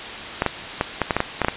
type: clicks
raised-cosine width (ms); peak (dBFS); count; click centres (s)
0.5; -3; 10; 0.421 / 0.463 / 0.811 / 1.017 / 1.108 / 1.166 / 1.204 / 1.417 / 1.447 / 1.484
effects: white hiss -31 dBFS RMS until 1.56 s + resampled to 8000 Hz